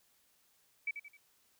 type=tone with echo; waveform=sine; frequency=2293 Hz; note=D7; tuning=42 cents flat; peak=-32 dBFS; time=0.87-0.91 s; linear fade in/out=5 ms; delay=87 ms; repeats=3; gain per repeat=-8 dB; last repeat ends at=1.171 s; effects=white hiss -71 dBFS RMS until 1.59 s